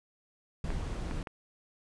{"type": "noise", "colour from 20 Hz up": "brown", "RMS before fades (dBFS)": -35, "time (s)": [0.64, 1.23], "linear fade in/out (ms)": 2}
{"type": "clicks", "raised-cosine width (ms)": 0.5, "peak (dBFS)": -25, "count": 3, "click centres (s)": [0.704, 1.111, 1.272]}
{"effects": ["resampled to 22050 Hz"]}